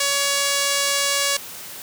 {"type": "tone with low-pass filter", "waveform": "5% pulse", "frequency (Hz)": 562, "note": "C#5", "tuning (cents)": 24, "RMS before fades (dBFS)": -21, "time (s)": [0, 1.37], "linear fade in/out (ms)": 5, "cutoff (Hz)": 11000, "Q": 6, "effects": ["white hiss -36 dBFS RMS until 1.82 s", "high-pass 60 Hz 12 dB/octave"]}